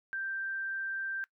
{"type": "tone", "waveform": "sine", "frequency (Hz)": 1571, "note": "G6", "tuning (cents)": 3, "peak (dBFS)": -33, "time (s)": [0.13, 1.24], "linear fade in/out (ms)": 0, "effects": ["noise-tail reverb RT60 0.1 s tail -20 dB re dry"]}